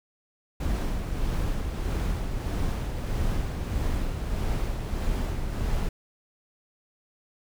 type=noise with tremolo; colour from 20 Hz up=brown; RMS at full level=-26 dBFS; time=0.6-5.89 s; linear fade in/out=5 ms; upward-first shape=sine; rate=1.6 Hz; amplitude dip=40%; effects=none